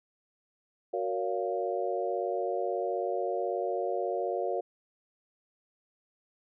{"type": "chord", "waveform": "sine", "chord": "Gb major seventh", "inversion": "none", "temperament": "equal with one note detuned", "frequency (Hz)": [370, 466.2, 564.7, 698.5], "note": ["Gb4", "Bb4", "Db5", "F5"], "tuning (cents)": [0, 0, 32, 0], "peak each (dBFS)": -34, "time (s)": [0.93, 4.61], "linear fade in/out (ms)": 10, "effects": []}